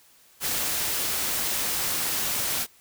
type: noise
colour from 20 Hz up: white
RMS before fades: -27 dBFS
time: 0.4-2.67 s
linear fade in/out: 50 ms
effects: white hiss -57 dBFS RMS until 2.8 s